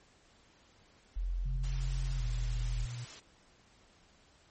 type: tone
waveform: sine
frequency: 43.65 Hz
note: F1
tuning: in tune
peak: -31 dBFS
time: 1.16-2.86 s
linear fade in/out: 10 ms
type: tone with pitch glide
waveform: sine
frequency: 132 to 120.35 Hz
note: C3 to B2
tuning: +16 to -44 cents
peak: -38 dBFS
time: 1.45-3.05 s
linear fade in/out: 10 ms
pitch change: -160 cents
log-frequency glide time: 2.17-2.24 s
type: noise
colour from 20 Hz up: white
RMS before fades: -48 dBFS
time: 1.63-3.2 s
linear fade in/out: 10 ms
effects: pink hiss -64 dBFS RMS until 4.5 s + MP3 32 kbps